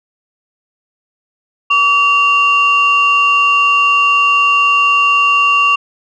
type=tone pair together; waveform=sine; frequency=1146 / 2770 Hz; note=D6 / F7; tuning=-43 / -15 cents; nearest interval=octave + minor third; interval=1528 cents; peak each=-10 dBFS; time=1.7-5.76 s; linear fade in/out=10 ms; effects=tanh soft clip ceiling -2 dBFS